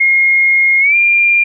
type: tone with pitch glide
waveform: sine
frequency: 2145 to 2394 Hz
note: C7 to D7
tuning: +42 to +33 cents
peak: -7 dBFS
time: 0-1.44 s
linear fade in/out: 10 ms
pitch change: +191 cents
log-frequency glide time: 0.8-0.96 s
effects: none